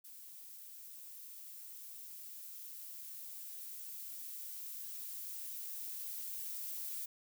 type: noise with level ramp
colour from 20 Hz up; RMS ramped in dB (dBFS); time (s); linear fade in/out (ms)
violet; -53 to -42; 0.04-7.06; 10
effects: none